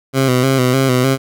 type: tone with vibrato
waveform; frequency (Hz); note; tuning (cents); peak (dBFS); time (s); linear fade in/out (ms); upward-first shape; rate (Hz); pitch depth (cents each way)
15% pulse; 130; C3; -11; -5; 0.13-1.18; 50; square; 3.3; 52
effects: none